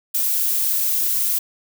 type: noise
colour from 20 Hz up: violet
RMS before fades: -20 dBFS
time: 0.14-1.39 s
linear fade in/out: 10 ms
effects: none